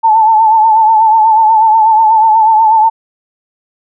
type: tone with vibrato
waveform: sine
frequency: 880 Hz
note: A5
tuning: in tune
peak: -4 dBFS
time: 0.03-2.9 s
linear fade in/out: 20 ms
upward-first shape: triangle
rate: 8.2 Hz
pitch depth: 66 cents each way
effects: none